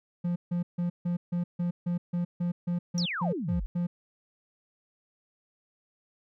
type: tone bursts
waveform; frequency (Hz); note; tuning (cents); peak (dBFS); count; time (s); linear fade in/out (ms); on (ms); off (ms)
triangle; 174.61; F3; 0; -24; 14; 0.24-3.87; 10; 120; 150
type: exponential sweep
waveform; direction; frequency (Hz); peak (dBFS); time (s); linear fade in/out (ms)
sine; down; 5920 to 36.71; -30; 2.98-3.66; 0
effects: none